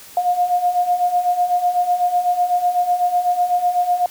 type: beating tone pair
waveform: sine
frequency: 708 / 716 Hz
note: F5 / F5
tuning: +23 / +43 cents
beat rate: 8 Hz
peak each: -21 / -16 dBFS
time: 0.17-4.06 s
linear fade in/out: 2 ms
effects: white hiss -41 dBFS RMS until 4.1 s